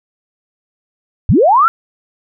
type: linear sweep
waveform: sine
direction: up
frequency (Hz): 60.7 to 1396.9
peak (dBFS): -6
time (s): 1.29-1.68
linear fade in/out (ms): 0
effects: none